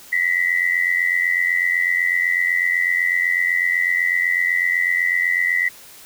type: tone pair together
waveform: sine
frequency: 1932 / 2020 Hz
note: B6 / B6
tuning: -39 / +39 cents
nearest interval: minor second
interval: 78 cents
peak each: -19 dBFS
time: 0.12-5.69 s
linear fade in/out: 10 ms
effects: white hiss -43 dBFS RMS until 6.05 s